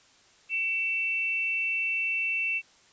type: tone pair together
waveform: sine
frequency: 2264 / 2680 Hz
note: C#7 / E7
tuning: +36 / +28 cents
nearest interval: minor third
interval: 292 cents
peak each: -35 / -26 dBFS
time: 0.49-2.62 s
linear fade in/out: 50 ms
effects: white hiss -59 dBFS RMS until 2.92 s + resampled to 16000 Hz